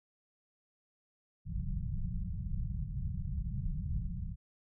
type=low-pass noise; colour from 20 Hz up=pink; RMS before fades=-36 dBFS; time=1.45-4.36 s; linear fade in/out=50 ms; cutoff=190 Hz; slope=96 dB/octave; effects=none